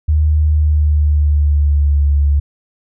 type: tone with pitch glide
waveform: sine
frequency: 76.4 to 71.7 Hz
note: D#2 to D2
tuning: -31 to -41 cents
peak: -9 dBFS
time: 0.08-2.4 s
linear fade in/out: 10 ms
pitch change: -110 cents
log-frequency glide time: 0.47-2.04 s
effects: none